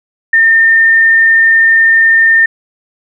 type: tone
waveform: sine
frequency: 1812 Hz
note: A#6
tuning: 50 cents flat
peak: -4 dBFS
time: 0.33-2.46 s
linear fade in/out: 5 ms
effects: none